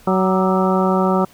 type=harmonic tone with a mistuned harmonic; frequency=187.5 Hz; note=F#3; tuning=23 cents sharp; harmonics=1 / 2 / 3 / 4 / 5 / 6 / 7; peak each=-17 / -20 / -22 / -23 / -24 / -25 / -25 dBFS; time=0.07-1.25 s; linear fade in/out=5 ms; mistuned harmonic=6; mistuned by=+87 cents; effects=pink hiss -48 dBFS RMS until 1.33 s